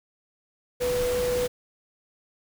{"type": "tone in noise", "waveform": "sine", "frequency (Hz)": 493.8, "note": "B4", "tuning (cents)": 0, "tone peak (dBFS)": -23, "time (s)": [0.8, 1.48], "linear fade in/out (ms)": 20, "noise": "pink", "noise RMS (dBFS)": -33, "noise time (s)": [0.8, 1.48], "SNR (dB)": 7, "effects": []}